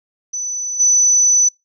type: tone with level steps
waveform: sine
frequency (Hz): 5990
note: F#8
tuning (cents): +20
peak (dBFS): -20 / -9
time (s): 0.33-1.49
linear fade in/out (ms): 10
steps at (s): 0.79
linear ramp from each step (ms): 20
effects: noise-tail reverb RT60 0.2 s tail -25 dB re dry